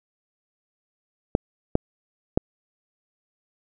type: clicks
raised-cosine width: 2 ms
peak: -4 dBFS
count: 3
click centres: 1.351 / 1.754 / 2.375 s
effects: none